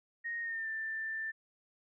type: tone with pitch glide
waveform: sine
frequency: 1864 to 1777.8 Hz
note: A#6 to A6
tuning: -1 to +17 cents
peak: -35 dBFS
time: 0.24-1.32 s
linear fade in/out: 20 ms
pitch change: -82 cents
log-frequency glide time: 0.41-0.68 s
effects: none